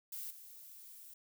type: noise with level steps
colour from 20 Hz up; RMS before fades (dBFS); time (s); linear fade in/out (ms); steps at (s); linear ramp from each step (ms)
violet; -44 / -54; 0.12-1.14; 5; 0.3; 10
effects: none